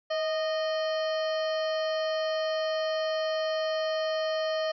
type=harmonic tone with a mistuned harmonic; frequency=617 Hz; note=D#5; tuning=15 cents flat; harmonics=1 / 2 / 3 / 4 / 5 / 7 / 8 / 9; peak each=-27 / -38 / -39 / -49 / -40 / -42 / -48 / -49 dBFS; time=0.1-4.72 s; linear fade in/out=10 ms; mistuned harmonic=1; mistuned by=+44 cents; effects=none